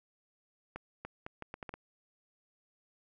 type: accelerating click train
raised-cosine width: 0.5 ms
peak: -26 dBFS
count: 8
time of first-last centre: 0.76-1.74 s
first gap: 290 ms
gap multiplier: 0.74
effects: none

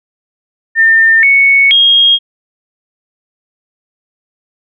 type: tone with pitch steps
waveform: sine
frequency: 1805 / 2216 / 3256 Hz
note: A6 / C#7 / G#7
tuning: +44 / -1 / -35 cents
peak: -4 dBFS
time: 0.75-2.19 s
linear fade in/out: 50 ms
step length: 480 ms
effects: none

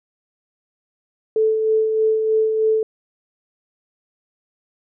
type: tone with tremolo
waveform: sine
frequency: 438.3 Hz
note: A4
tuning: 7 cents flat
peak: -13 dBFS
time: 1.36-2.83 s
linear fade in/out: 2 ms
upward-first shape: sine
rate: 3.2 Hz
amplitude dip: 40%
effects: none

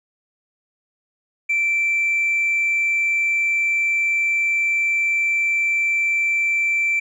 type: tone with tanh clipping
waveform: triangle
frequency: 2339 Hz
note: D7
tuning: 8 cents flat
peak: -17 dBFS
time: 1.49-7 s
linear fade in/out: 10 ms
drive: 5 dB
effects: none

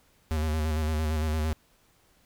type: tone with vibrato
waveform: square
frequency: 77.78 Hz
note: D#2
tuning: in tune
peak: -26 dBFS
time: 0.31-1.53 s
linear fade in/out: 0 ms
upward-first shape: square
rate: 8.8 Hz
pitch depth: 36 cents each way
effects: pink hiss -64 dBFS RMS until 2.25 s

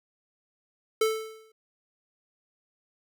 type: tone with exponential decay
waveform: square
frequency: 440 Hz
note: A4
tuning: in tune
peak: -20 dBFS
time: 1.01-1.52 s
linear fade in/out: 5 ms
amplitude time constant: 110 ms
effects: none

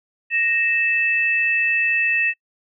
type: tone pair together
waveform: sine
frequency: 1864.7 / 2631 Hz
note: A#6 / E7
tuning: 0 / -4 cents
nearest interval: tritone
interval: 596 cents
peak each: -21 / -18 dBFS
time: 0.3-2.34 s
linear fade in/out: 50 ms
effects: noise-tail reverb RT60 0.1 s tail -26 dB re dry

